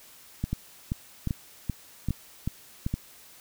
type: two click trains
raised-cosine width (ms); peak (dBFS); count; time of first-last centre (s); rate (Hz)
5; -15 / -15; 7 / 4; 0.53-2.865 / 0.44-2.94; 2.57 / 1.2
effects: white hiss -52 dBFS RMS until 3.4 s